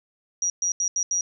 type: tone bursts at uneven times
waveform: sine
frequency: 5760 Hz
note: F#8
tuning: 47 cents flat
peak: -21 dBFS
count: 5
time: 0.42-0.5 / 0.62-0.72 / 0.8-0.88 / 0.96-1.03 / 1.11-1.21 s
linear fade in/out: 2 ms
effects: none